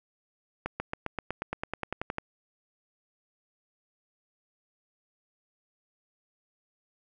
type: accelerating click train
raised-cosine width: 0.5 ms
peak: -16 dBFS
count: 15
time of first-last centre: 0.66-2.184 s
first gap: 140 ms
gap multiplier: 0.96
effects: none